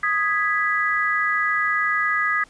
sine chord, G# minor, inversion second, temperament equal, 1244.5 / 1661.2 / 1975.5 Hz, D#6 / G#6 / B6, 0 / 0 / 0 cents, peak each -23 dBFS, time 0.03-2.44 s, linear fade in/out 5 ms, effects pink hiss -53 dBFS RMS until 2.49 s + resampled to 22050 Hz

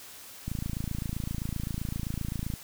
click train, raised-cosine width 5 ms, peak -20 dBFS, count 58, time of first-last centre 0.48-2.538 s, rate 27.7 Hz, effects white hiss -47 dBFS RMS until 2.63 s

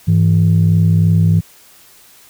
sine tone pair together, 101.3 / 164.34 Hz, G#2 / E3, -43 / -5 cents, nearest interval minor sixth, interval 838 cents, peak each -10 dBFS, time 0.07-1.41 s, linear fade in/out 20 ms, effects tanh soft clip ceiling -3 dBFS + white hiss -45 dBFS RMS until 2.29 s

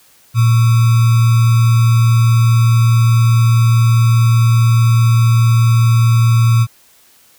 sine tone with sample-and-hold, 115.6 Hz, A#2, 14 cents flat, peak -7 dBFS, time 0.34-6.67 s, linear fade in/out 50 ms, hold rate 1225 Hz, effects white hiss -49 dBFS RMS until 7.38 s

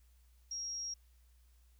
sine tone, 5610 Hz, F8, 7 cents sharp, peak -38 dBFS, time 0.51-0.94 s, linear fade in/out 5 ms, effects added 60 Hz sine -62 dBFS peak until 1.79 s + white hiss -75 dBFS RMS until 1.79 s

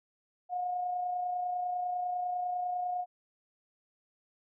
sine tone with amplitude modulation, 720 Hz, F#5, 47 cents flat, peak -29 dBFS, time 0.49-3.06 s, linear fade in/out 50 ms, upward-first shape sine, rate 30 Hz, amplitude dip 35%, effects none

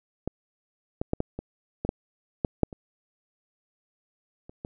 clicks, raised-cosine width 2 ms, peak -15 / -14 / -11 / -12 / -20 / -15 / -11 / -10 / -6 / -26 / -30 / -22 dBFS, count 12, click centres 0.276 / 1.015 / 1.134 / 1.204 / 1.39 / 1.85 / 1.891 / 2.448 / 2.633 / 2.728 / 4.495 / 4.649 s, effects none

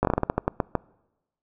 slowing click train, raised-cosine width 1 ms, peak -7 dBFS, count 12, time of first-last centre 0.03-0.753 s, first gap 19 ms, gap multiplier 1.23, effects noise-tail reverb RT60 1.0 s tail -25 dB re dry

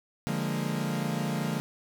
40% pulse chord, Bb dominant seventh, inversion first, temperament equal, 146.83 / 174.61 / 207.7 / 233.1 Hz, D3 / F3 / Ab3 / Bb3, 0 / 0 / 0 / 0 cents, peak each -32 / -33 / -34 / -34 dBFS, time 0.27-1.6 s, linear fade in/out 0 ms, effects none

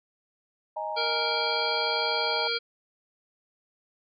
sine chord, D# suspended fourth, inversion none, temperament equal, 622.3 / 830.6 / 932.3 Hz, D#5 / G#5 / A#5, 0 / 0 / 0 cents, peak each -34 dBFS, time 0.76-2.48 s, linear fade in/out 10 ms
harmonic tone, 466.2 Hz, A#4, in tune, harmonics 1 / 3 / 5 / 7 / 9 / 10, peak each -33 / -33 / -33 / -33 / -33 / -33 dBFS, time 0.96-2.59 s, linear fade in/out 20 ms
effects none

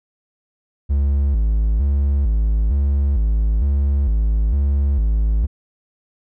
triangle tone with vibrato, 61.4 Hz, B1, 9 cents flat, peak -12 dBFS, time 0.89-5.47 s, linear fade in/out 20 ms, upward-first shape square, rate 1.1 Hz, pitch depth 230 cents each way, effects none

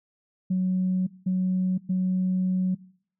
sine tone bursts at uneven times, 185 Hz, F#3, in tune, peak -20 dBFS, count 3, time 0.5-1.07 / 1.26-1.78 / 1.89-2.75 s, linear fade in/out 10 ms, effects noise-tail reverb RT60 0.6 s tail -22 dB re dry + tanh soft clip ceiling -17 dBFS

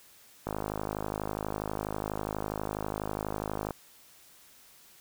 click train, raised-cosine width 1 ms, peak -18 dBFS, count 170, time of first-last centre 0.47-3.708 s, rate 52.2 Hz, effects white hiss -57 dBFS RMS until 5 s

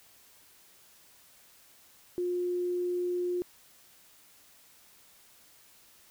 sine tone, 356 Hz, F4, 33 cents sharp, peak -28 dBFS, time 2.18-3.42 s, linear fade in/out 0 ms, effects white hiss -59 dBFS RMS until 6.1 s

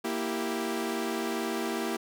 sawtooth chord, E diminished, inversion second, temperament equal, 233.1 / 329.6 / 392 Hz, Bb3 / E4 / G4, 0 / 0 / 0 cents, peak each -30 dBFS, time 0.04-1.97 s, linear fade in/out 10 ms, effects none

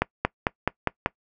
accelerating click train, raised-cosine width 0.5 ms, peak -5 dBFS, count 6, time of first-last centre 0.02-1.061 s, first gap 230 ms, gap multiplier 0.95, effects noise-tail reverb RT60 0.1 s tail -23 dB re dry

